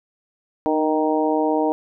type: harmonic tone with a mistuned harmonic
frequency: 155.9 Hz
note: D#3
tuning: 4 cents sharp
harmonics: 2 / 3 / 4 / 5 / 6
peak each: -21 / -23 / -24 / -25 / -26 dBFS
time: 0.66-1.72 s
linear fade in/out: 0 ms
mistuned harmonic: 2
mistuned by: -25 cents
effects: none